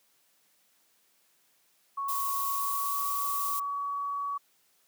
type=tone with pitch glide; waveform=sine; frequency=1108.7 to 1131.3 Hz; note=C#6 to C#6; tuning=0 to +35 cents; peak=-30 dBFS; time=1.97-4.38 s; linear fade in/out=10 ms; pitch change=+35 cents; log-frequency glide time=2.44-3.04 s
type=noise; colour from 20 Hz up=violet; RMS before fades=-34 dBFS; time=2.08-3.6 s; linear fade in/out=10 ms
effects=white hiss -68 dBFS RMS until 4.87 s + high-pass 150 Hz 12 dB/octave